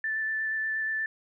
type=tone with vibrato; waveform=sine; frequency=1760 Hz; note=A6; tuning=in tune; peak=-27 dBFS; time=0.04-1.06 s; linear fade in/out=2 ms; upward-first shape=square; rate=8.4 Hz; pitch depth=8 cents each way; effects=none